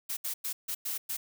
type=noise bursts at uneven times; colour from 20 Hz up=blue; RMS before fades=-34 dBFS; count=6; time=0.09-0.17 / 0.24-0.34 / 0.44-0.53 / 0.68-0.75 / 0.85-0.98 / 1.09-1.17 s; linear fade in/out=10 ms; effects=none